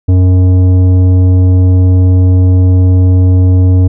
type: tone with tanh clipping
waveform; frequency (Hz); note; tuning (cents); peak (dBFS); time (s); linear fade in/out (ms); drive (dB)
sine; 91.9; F#2; -11; -5; 0.08-3.88; 10; 11
effects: none

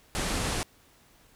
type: low-pass noise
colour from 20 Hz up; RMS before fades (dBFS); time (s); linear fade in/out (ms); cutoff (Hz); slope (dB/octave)
pink; -30; 0.15-0.63; 0; 11000; 48
effects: pink hiss -60 dBFS RMS until 1.35 s

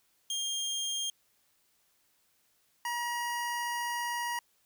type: tone pair in turn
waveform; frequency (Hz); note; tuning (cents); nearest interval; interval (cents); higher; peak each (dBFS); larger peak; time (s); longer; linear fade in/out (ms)
25% pulse; 3212 / 954.9; G7 / A#5; +41 / +41; octave + major sixth; 2100; first; -28; neither; 0.3-1.1 / 2.85-4.39; second; 2
effects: white hiss -71 dBFS RMS until 4.65 s

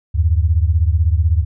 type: beating tone pair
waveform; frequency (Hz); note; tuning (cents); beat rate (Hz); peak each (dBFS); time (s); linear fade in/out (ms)
sine; 76.8 / 92.8; D#2 / F#2; -22 / +6; 16; -13 / -16; 0.14-1.45; 20
effects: none

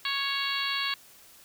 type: harmonic tone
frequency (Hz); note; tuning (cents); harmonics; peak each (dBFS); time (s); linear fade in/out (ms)
554.4; C#5; 0; 2 / 3 / 4 / 5 / 6 / 7 / 8; -35 / -35 / -35 / -35 / -35 / -35 / -35; 0.05-0.94; 2
effects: white hiss -54 dBFS RMS until 1.44 s

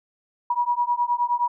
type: beating tone pair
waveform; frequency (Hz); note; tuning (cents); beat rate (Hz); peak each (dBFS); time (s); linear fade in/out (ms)
sine; 960 / 969.6; B5 / B5; -49 / -32; 9.6; -23; 0.5-1.48; 5
effects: none

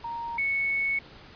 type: tone pair in turn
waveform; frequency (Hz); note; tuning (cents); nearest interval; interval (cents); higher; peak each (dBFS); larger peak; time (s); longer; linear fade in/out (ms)
sine; 932.3 / 2211; A#5 / C#7; 0 / -5; octave + minor third; 1495; second; -31 / -24; second; 0.04-0.38 / 0.38-0.99; second; 5
effects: pink hiss -49 dBFS RMS until 1.35 s + resampled to 11025 Hz

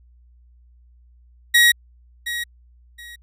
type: tone with echo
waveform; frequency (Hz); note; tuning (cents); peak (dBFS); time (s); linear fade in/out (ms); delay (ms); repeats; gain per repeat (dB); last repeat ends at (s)
30% pulse; 1900; A#6; +33; -8; 1.54-1.72; 10; 720; 2; -13; 3.16
effects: added 60 Hz sine -49 dBFS peak until 3.22 s

